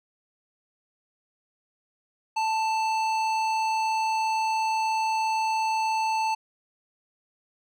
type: tone with hard clipping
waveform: sine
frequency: 883 Hz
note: A5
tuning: 6 cents sharp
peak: -25 dBFS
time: 2.36-6.35 s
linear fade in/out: 10 ms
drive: 13 dB
effects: none